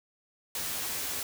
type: noise with comb filter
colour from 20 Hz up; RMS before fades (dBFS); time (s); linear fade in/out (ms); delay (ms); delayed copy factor
white; -34; 0.55-1.23; 2; 12; +0.5
effects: none